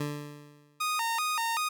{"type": "tone with exponential decay", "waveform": "20% pulse", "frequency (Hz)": 146.83, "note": "D3", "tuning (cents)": 0, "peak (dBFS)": -24, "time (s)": [0, 0.88], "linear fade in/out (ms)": 5, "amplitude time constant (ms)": 190}
{"type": "tone with vibrato", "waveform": "sawtooth", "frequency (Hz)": 1067, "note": "C6", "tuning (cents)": 34, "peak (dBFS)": -24, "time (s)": [0.8, 1.69], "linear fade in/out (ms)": 10, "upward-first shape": "square", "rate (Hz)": 2.6, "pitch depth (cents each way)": 260}
{"effects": []}